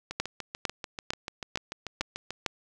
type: two click trains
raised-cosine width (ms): 0.2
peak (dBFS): -10 / -18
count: 6 / 16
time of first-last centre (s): 0.2-2.462 / 0.11-2.306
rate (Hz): 2.21 / 6.83
effects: none